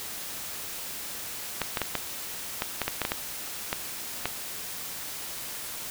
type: clicks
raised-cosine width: 0.3 ms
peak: -10 dBFS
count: 12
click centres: 1.617 / 1.772 / 1.817 / 1.953 / 2.621 / 2.817 / 2.88 / 3.017 / 3.051 / 3.119 / 3.729 / 4.256 s
effects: white hiss -37 dBFS RMS until 5.9 s